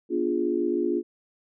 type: chord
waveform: sine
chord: B diminished seventh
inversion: none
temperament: equal with one note detuned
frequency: 244.7 / 293.7 / 349.2 / 415.3 Hz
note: B3 / D4 / F4 / Ab4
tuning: -16 / 0 / 0 / 0 cents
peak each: -31 / -29 / -25 / -30 dBFS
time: 0.09-1.03 s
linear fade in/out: 50 ms
effects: none